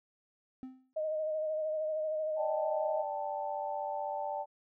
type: tone with exponential decay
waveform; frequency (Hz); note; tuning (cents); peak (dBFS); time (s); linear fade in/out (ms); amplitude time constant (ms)
triangle; 259.2; C4; -16; -36; 0.63-0.93; 0; 64
type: tone with vibrato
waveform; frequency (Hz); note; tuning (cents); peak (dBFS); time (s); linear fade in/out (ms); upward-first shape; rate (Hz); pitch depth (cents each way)
sine; 622.3; D#5; 0; -31; 0.96-3.03; 10; sine; 13; 29
type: chord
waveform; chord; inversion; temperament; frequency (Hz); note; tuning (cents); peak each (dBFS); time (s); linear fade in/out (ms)
sine; D suspended fourth; none; equal; 587.3 / 784 / 880; D5 / G5 / A5; 0 / 0 / 0; -38; 2.36-4.46; 50
effects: none